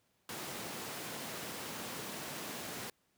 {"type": "high-pass noise", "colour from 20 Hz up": "pink", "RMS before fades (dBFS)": -43, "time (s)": [0.29, 2.9], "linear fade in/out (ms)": 2, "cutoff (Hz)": 160, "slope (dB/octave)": 12, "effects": ["pink hiss -75 dBFS RMS until 3.17 s", "high-pass 80 Hz 12 dB/octave"]}